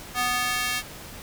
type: tone with high-pass filter sweep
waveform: square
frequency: 246.9 Hz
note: B3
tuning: in tune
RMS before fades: -26 dBFS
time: 0.14-0.83 s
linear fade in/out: 50 ms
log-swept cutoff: 990 to 2100 Hz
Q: 1.1
effects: pink hiss -41 dBFS RMS until 1.22 s